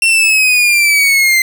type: linear sweep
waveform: 40% pulse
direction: down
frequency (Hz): 2723 to 2069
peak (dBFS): -7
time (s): 0.02-1.42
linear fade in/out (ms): 2
effects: none